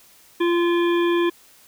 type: harmonic tone with a mistuned harmonic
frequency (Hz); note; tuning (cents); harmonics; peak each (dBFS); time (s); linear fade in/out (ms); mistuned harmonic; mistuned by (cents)
344.6; F4; -23; 1 / 3 / 5 / 7 / 9 / 10; -17 / -27 / -31 / -34 / -36 / -37; 0.4-1.3; 10; 9; +50
effects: white hiss -52 dBFS RMS until 1.67 s